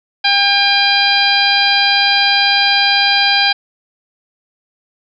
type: harmonic tone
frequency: 802 Hz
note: G5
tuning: 39 cents sharp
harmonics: 1 / 2 / 3 / 4 / 5 / 6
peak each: -17 / -17 / -17 / -17 / -17 / -17 dBFS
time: 0.24-3.53 s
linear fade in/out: 10 ms
effects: none